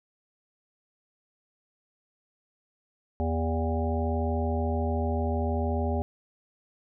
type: harmonic tone with a mistuned harmonic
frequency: 80.6 Hz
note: E2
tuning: 38 cents flat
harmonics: 1 / 3 / 5 / 7 / 9 / 10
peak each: -27 / -32 / -34 / -35 / -37 / -37 dBFS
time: 3.2-6.02 s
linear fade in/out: 0 ms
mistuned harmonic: 7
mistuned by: +55 cents
effects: none